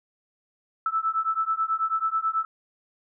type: beating tone pair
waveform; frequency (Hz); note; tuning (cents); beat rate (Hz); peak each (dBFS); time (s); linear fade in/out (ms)
sine; 1311 / 1320.2; E6 / E6; -10 / +2; 9.2; -26; 0.86-2.45; 2
effects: none